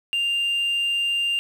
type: tone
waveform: sine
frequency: 2794 Hz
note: F7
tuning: in tune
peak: -18 dBFS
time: 0.13-1.39 s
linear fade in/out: 0 ms
effects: tanh soft clip ceiling -19 dBFS + 8-bit